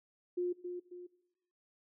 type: tone with echo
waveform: sine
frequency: 356.1 Hz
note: F4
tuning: 34 cents sharp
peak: -31 dBFS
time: 0.37-0.53 s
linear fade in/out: 10 ms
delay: 270 ms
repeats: 2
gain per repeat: -7 dB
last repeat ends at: 1.07 s
effects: noise-tail reverb RT60 1.0 s tail -19 dB re dry